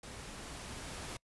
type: noise with level ramp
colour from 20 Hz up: pink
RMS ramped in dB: -48 to -43 dBFS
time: 0.03-1.17 s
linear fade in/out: 5 ms
effects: noise-tail reverb RT60 0.1 s tail -25 dB re dry + resampled to 24000 Hz